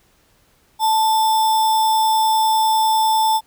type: tone with sample-and-hold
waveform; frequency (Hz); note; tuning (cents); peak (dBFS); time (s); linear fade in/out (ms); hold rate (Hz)
sine; 880; A5; 0; -13; 0.79-3.41; 50; 4410
effects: pink hiss -58 dBFS RMS until 3.46 s